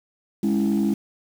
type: chord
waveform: sine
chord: C# minor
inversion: second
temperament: equal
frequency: 207.7 / 277.2 / 329.6 Hz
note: G#3 / C#4 / E4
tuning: 0 / 0 / 0 cents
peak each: -19 / -24 / -23 dBFS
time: 0.43-0.94 s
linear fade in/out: 5 ms
effects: tanh soft clip ceiling -14 dBFS + 7-bit